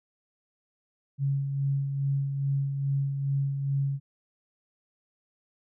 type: tone with tremolo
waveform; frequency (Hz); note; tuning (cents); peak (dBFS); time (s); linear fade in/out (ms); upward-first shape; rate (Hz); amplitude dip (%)
sine; 138.59; C#3; 0; -23; 1.18-4; 50; sine; 2.4; 45
effects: none